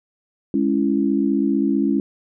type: chord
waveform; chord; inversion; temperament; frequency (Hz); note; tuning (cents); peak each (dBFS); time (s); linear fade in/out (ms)
sine; C# minor; second; just; 207.9 / 277.2 / 332.6; G#3 / C#4 / E4; +2 / 0 / +16; -21 / -19 / -22; 0.54-2; 2
effects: none